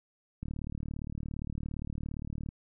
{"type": "click train", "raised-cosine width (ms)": 5, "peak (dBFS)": -25, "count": 78, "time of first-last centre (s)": [0.43, 2.489], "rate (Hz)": 37.4, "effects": []}